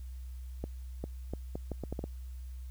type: accelerating click train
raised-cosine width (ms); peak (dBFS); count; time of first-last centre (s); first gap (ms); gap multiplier
2; -23; 9; 0.64-2.04; 400; 0.74
effects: added 63 Hz sine -40 dBFS peak until 2.7 s + white hiss -65 dBFS RMS until 2.7 s